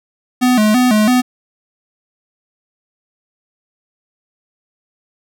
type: tone with vibrato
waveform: square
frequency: 231.1 Hz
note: A#3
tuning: 15 cents flat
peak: -10 dBFS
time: 0.41-1.22 s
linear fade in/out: 20 ms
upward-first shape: square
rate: 3 Hz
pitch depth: 140 cents each way
effects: none